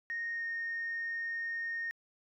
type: tone with pitch glide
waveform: sine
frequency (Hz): 1857 to 1845.2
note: A#6 to A#6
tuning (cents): -7 to -18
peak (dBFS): -33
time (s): 0.1-1.91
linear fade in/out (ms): 0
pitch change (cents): -11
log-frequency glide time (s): 0.34-0.44
effects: tanh soft clip ceiling -30 dBFS